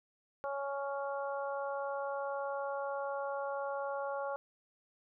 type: harmonic tone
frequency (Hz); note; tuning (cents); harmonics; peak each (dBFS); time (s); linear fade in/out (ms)
278.5; C#4; +8; 2 / 3 / 4 / 5; -37 / -41 / -43 / -45; 0.44-4.36; 0
effects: none